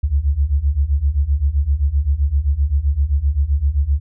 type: beating tone pair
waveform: sine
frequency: 66.8 / 74.5 Hz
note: C2 / D2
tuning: +36 / +25 cents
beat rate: 7.7 Hz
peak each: -18 / -16 dBFS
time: 0.03-4 s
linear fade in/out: 10 ms
effects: none